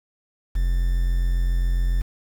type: tone with quantisation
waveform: triangle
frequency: 43.65 Hz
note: F1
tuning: in tune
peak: -16 dBFS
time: 0.55-2.02 s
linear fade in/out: 10 ms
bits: 7
effects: none